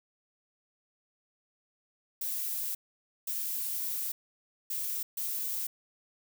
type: noise bursts at uneven times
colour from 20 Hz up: violet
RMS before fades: -34 dBFS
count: 4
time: 2.21-2.75 / 3.27-4.12 / 4.7-5.03 / 5.17-5.67 s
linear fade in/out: 5 ms
effects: none